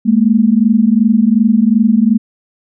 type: tone pair together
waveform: sine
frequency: 210 / 232.7 Hz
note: G#3 / A#3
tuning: +19 / -3 cents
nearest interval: major second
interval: 178 cents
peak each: -10 dBFS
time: 0.05-2.18 s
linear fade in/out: 20 ms
effects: none